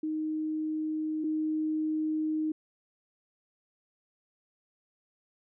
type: tone pair in turn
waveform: sine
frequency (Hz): 311.1 / 311.1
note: D#4 / D#4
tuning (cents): 0 / 0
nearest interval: unison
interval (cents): 0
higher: neither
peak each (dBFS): -29 / -27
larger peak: second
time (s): 0.03-1.24 / 1.24-2.52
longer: second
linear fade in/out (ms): 5
effects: none